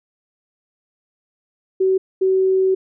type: tone bursts at uneven times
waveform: sine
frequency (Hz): 378.8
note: F#4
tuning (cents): +41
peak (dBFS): -13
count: 2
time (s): 1.8-1.98 / 2.21-2.75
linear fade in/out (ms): 10
effects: none